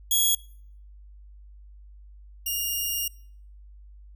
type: tone pair in turn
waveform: 5% pulse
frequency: 3334 / 2832 Hz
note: G#7 / F7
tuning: +6 / +23 cents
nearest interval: minor third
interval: 283 cents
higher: first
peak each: -12 / -17 dBFS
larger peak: first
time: 0.11-0.35 / 2.46-3.08 s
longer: second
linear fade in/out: 5 ms
effects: noise-tail reverb RT60 0.6 s tail -25 dB re dry + added 50 Hz sine -45 dBFS peak until 4.15 s